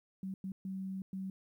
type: tone bursts at uneven times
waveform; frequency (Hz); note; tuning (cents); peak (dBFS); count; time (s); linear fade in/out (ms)
sine; 190.8; G3; -47; -37; 4; 0.23-0.34 / 0.44-0.52 / 0.65-1.02 / 1.13-1.3; 2
effects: 12-bit